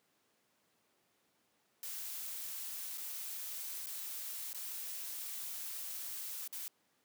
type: noise with dropouts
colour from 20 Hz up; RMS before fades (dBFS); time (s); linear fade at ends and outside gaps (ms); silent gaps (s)
blue; -43; 1.83-6.68; 1; 2.975-2.98 / 3.861-3.868 / 4.531-4.546 / 6.477-6.527
effects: pink hiss -75 dBFS RMS until 7.04 s + high-pass 200 Hz 12 dB/octave